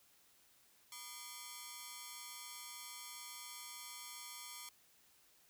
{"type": "ring-modulated tone", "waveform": "5% pulse", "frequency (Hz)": 1093, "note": "C#6", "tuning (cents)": -25, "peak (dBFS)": -33, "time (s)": [0.92, 4.69], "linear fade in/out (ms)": 2, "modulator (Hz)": 125, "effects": ["white hiss -69 dBFS RMS until 5.49 s"]}